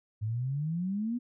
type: exponential sweep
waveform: sine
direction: up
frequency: 103.9 to 248.4 Hz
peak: -29 dBFS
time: 0.21-1.19 s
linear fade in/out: 20 ms
effects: none